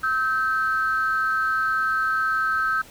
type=tone pair together; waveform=sine; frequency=1293 / 1554.7 Hz; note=E6 / G6; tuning=-34 / -15 cents; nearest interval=minor third; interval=319 cents; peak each=-22 dBFS; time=0.03-2.82 s; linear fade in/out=10 ms; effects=tanh soft clip ceiling -13 dBFS + pink hiss -47 dBFS RMS until 2.9 s